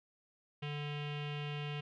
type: tone with low-pass filter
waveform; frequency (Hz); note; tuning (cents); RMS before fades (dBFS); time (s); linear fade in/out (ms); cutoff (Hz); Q
square; 146.83; D3; 0; -40; 0.62-1.81; 10; 2900; 5.4
effects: none